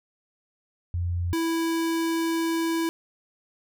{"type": "tone pair in turn", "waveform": ["sine", "square"], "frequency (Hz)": [87.31, 329.6], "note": ["F2", "E4"], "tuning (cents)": [0, 0], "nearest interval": "octave + major seventh", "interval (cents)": 2300, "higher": "second", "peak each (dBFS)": -24, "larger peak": "neither", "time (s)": [[0.94, 1.33], [1.33, 2.89]], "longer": "second", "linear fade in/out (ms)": 0, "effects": []}